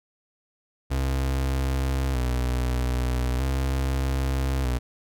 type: tone with vibrato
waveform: 35% pulse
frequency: 64.3 Hz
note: C2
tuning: 30 cents flat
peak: -21 dBFS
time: 0.9-4.79 s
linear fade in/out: 20 ms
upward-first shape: square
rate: 0.4 Hz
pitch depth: 56 cents each way
effects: none